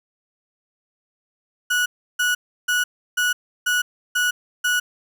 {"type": "tone bursts", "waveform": "35% pulse", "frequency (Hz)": 1467, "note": "F#6", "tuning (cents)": -15, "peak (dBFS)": -16, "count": 7, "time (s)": [1.7, 4.8], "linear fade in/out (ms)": 10, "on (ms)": 160, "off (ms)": 330, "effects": []}